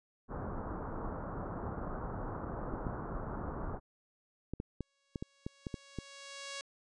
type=low-pass noise; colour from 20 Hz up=pink; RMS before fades=-40 dBFS; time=0.28-3.8 s; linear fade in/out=50 ms; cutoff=1400 Hz; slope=48 dB/octave
type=clicks; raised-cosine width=3 ms; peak=-24 dBFS; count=11; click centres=2.739 / 2.868 / 4.536 / 4.601 / 4.807 / 5.158 / 5.225 / 5.465 / 5.668 / 5.742 / 5.987 s
type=tone with exponential growth; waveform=5% pulse; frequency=556 Hz; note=C#5; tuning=5 cents sharp; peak=-28 dBFS; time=4.81-6.61 s; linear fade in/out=0 ms; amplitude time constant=390 ms
effects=resampled to 24000 Hz